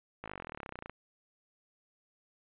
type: slowing click train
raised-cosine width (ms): 0.5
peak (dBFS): -26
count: 26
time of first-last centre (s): 0.24-0.896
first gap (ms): 18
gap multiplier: 1.03
effects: resampled to 8000 Hz